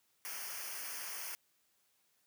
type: noise with comb filter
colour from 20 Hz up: white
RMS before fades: -43 dBFS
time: 0.25-1.35 s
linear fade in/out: 0 ms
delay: 0.26 ms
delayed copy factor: -0.85
effects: white hiss -75 dBFS RMS until 2.26 s + high-pass 80 Hz 12 dB/octave

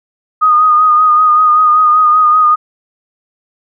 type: tone with vibrato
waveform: sine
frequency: 1237 Hz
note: D#6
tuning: 10 cents flat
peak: -5 dBFS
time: 0.41-2.56 s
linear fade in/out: 20 ms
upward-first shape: sine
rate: 5.2 Hz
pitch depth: 31 cents each way
effects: none

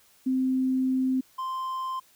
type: tone pair in turn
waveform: sine / triangle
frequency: 260 / 1043.3 Hz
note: C4 / C6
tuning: -11 / -5 cents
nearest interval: 2 octaves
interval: 2406 cents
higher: second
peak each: -22 / -27 dBFS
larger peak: first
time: 0.26-1.21 / 1.38-2 s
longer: first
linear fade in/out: 10 ms
effects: white hiss -60 dBFS RMS until 2.15 s

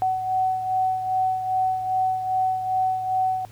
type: beating tone pair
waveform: sine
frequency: 750 / 752.5 Hz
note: F#5 / F#5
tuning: +23 / +29 cents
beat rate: 2.5 Hz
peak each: -21 / -29 dBFS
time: 0.02-3.45 s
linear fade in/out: 0 ms
effects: added 109 Hz sine -44 dBFS peak until 3.51 s + pink hiss -53 dBFS RMS until 3.51 s

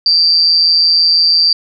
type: tone with amplitude modulation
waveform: sine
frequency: 4699 Hz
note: D8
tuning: in tune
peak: -4 dBFS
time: 0.06-1.53 s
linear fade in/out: 2 ms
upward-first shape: sine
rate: 166 Hz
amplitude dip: 70%
effects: none

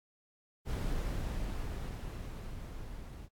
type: noise with level ramp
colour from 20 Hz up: brown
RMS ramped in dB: -33 to -46 dBFS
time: 0.65-3.29 s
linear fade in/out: 50 ms
effects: AAC 64 kbps

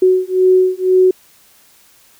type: beating tone pair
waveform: sine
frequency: 370 / 372 Hz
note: F#4 / F#4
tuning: 0 / +9 cents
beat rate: 2 Hz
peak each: -12 dBFS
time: 0.02-1.11 s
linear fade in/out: 5 ms
effects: white hiss -49 dBFS RMS until 2.19 s

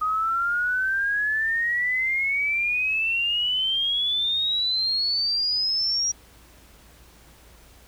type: exponential sweep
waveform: sine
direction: up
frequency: 1244.5 to 5720 Hz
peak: -21 dBFS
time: 0.01-6.12 s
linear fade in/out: 10 ms
effects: added 57 Hz sine -53 dBFS peak until 7.87 s + pink hiss -53 dBFS RMS until 7.87 s

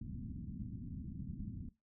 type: low-pass noise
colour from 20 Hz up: white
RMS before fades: -45 dBFS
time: 0.01-1.69 s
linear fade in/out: 5 ms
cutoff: 250 Hz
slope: 48 dB/octave
effects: noise-tail reverb RT60 0.2 s tail -17 dB re dry

